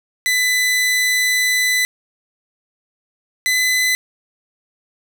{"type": "tone pair in turn", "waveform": "sawtooth", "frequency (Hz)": [2000, 2012], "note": ["B6", "B6"], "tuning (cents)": [21, 32], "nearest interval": "unison", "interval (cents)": 11, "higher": "second", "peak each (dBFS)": -11, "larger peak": "neither", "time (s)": [[0.26, 1.85], [3.46, 3.95]], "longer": "first", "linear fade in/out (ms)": 0, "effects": []}